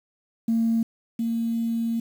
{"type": "tone pair in turn", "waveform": "sine", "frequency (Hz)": [227.6, 229.7], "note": ["A#3", "A#3"], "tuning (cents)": [-41, -25], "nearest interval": "unison", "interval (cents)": 16, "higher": "second", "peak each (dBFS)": [-18, -22], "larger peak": "first", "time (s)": [[0.48, 0.83], [1.19, 2]], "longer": "second", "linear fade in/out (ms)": 5, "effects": ["tanh soft clip ceiling -15 dBFS", "8-bit"]}